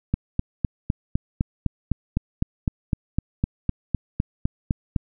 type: click train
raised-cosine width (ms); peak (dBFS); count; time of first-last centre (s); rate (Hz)
5; -8; 20; 0.14-4.962; 3.94
effects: none